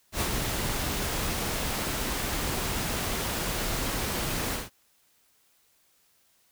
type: noise with ADSR envelope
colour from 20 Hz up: pink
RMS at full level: -27 dBFS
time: 0.12-4.7 s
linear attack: 86 ms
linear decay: 82 ms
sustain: -3 dB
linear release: 170 ms
effects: white hiss -66 dBFS RMS until 6.51 s